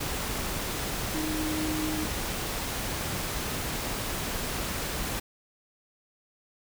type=tone in noise; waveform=sine; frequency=310.3 Hz; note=D#4; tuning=5 cents flat; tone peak=-30 dBFS; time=1.14-2.05 s; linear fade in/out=10 ms; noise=pink; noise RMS=-32 dBFS; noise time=0-5.2 s; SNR=-1 dB; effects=none